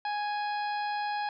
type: harmonic tone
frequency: 830.6 Hz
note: G#5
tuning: in tune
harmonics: 1 / 2 / 3 / 4 / 5 / 6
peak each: -30 / -38 / -44 / -48 / -46 / -49 dBFS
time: 0.05-1.29 s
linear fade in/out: 2 ms
effects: none